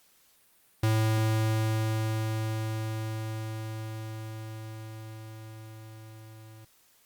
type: tone with level ramp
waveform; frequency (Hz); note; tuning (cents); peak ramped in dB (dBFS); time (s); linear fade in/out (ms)
square; 110; A2; 0; -22 to -48; 0.83-6.65; 5
effects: white hiss -63 dBFS RMS until 7.05 s + Opus 48 kbps